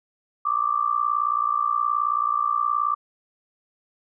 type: tone with amplitude modulation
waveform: sine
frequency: 1174.7 Hz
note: D6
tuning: in tune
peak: -16 dBFS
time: 0.45-2.95 s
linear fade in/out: 10 ms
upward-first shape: sine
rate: 58.8 Hz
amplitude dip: 90%
effects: none